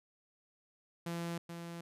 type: tone with echo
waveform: sawtooth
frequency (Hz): 169.8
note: F3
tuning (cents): -48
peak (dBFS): -33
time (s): 1.06-1.38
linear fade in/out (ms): 5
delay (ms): 430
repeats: 1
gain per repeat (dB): -6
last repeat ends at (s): 1.81
effects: resampled to 32000 Hz